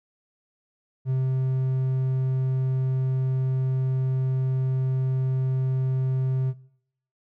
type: tone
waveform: triangle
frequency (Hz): 130.81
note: C3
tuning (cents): 0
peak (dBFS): -19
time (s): 1.05-6.54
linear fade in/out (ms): 50
effects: noise-tail reverb RT60 0.7 s tail -20 dB re dry